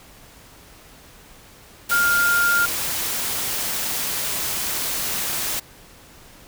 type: tone in noise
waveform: sine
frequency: 1405 Hz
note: F6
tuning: 10 cents sharp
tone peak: -16 dBFS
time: 1.91-2.66 s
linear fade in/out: 10 ms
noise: white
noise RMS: -25 dBFS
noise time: 1.89-5.6 s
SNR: +6 dB
effects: pink hiss -47 dBFS RMS until 6.47 s